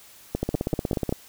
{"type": "two click trains", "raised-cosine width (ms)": 2, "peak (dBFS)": [-11, -11], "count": [5, 12], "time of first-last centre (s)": [[0.35, 1.125], [0.43, 1.093]], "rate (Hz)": [5.16, 16.6], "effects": ["white hiss -50 dBFS RMS until 1.28 s"]}